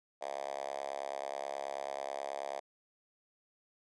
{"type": "tone with high-pass filter", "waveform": "5% pulse", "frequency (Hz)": 69.3, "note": "C#2", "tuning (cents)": 0, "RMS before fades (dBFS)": -40, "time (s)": [0.21, 2.6], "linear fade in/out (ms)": 10, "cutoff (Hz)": 650, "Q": 4.1, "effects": ["resampled to 22050 Hz"]}